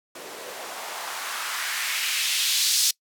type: noise with band-pass filter sweep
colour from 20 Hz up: blue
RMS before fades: -27 dBFS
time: 0.15-2.91 s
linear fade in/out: 5 ms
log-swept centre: 360 to 5100 Hz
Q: 1.5
effects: noise-tail reverb RT60 0.1 s tail -24 dB re dry